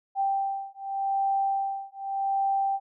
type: beating tone pair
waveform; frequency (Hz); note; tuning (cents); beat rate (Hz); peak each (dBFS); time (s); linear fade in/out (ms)
sine; 784 / 784.85; G5 / G5; 0 / +2; 0.85; -28; 0.15-2.8; 50
effects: none